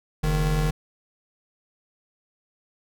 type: tone pair together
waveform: square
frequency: 45.81 / 154.1 Hz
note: F#1 / D#3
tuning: -17 / -16 cents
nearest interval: octave + major sixth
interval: 2101 cents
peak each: -24 dBFS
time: 0.23-0.71 s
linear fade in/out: 10 ms
effects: none